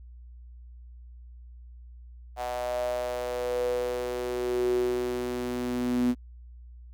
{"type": "tone with high-pass filter sweep", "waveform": "sawtooth", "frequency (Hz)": 123.47, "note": "B2", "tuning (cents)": 0, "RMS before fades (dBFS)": -29, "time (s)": [2.36, 6.15], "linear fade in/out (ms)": 50, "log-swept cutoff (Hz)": [700, 250], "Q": 9.5, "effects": ["added 60 Hz sine -44 dBFS peak until 6.93 s"]}